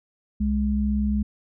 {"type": "tone pair together", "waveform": "sine", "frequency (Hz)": [65.6, 208.3], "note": ["C2", "G#3"], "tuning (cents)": [5, 5], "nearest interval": "octave + minor sixth", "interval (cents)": 2000, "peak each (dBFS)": [-24, -22], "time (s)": [0.4, 1.23], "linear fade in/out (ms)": 10, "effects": []}